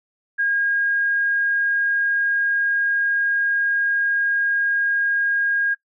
sine tone, 1627 Hz, G#6, 36 cents flat, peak -17 dBFS, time 0.38-5.75 s, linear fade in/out 20 ms, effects noise-tail reverb RT60 0.1 s tail -21 dB re dry

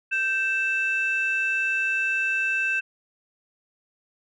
sine tone pair together, 1560.2 / 2649 Hz, G6 / E7, -9 / +8 cents, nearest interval major sixth, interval 917 cents, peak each -24 / -23 dBFS, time 0.11-2.81 s, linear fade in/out 20 ms, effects tanh soft clip ceiling -16 dBFS

